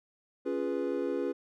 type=chord; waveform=triangle; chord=C# dominant seventh; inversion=none; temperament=equal; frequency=277.2 / 349.2 / 415.3 / 493.9 Hz; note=C#4 / E#4 / G#4 / B4; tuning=0 / 0 / 0 / 0 cents; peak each=-33 dBFS; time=0.45-1.33 s; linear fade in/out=20 ms; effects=none